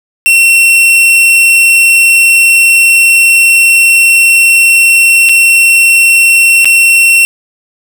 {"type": "tone with dropouts", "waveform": "45% pulse", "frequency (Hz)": 2715, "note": "F7", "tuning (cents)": -50, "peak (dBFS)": -3, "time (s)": [0.26, 7.25], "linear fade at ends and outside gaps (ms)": 0, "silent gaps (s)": [[5.289, 5.293], [6.646, 6.655]], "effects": []}